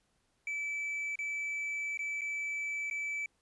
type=tone with dropouts; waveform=triangle; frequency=2309 Hz; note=D7; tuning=30 cents flat; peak=-32 dBFS; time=0.47-3.26 s; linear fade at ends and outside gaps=2 ms; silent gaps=1.156-1.189 / 1.974-1.991 / 2.21-2.216 / 2.9-2.91 s; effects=pink hiss -75 dBFS RMS until 3.41 s + resampled to 24000 Hz